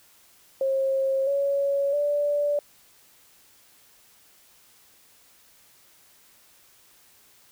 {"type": "tone with pitch steps", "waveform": "sine", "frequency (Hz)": [537, 559.2, 582.2], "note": ["C5", "C#5", "D5"], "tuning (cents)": [45, 15, -15], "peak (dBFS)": -21, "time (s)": [0.61, 2.59], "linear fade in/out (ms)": 2, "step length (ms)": 660, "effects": ["white hiss -57 dBFS RMS until 7.51 s"]}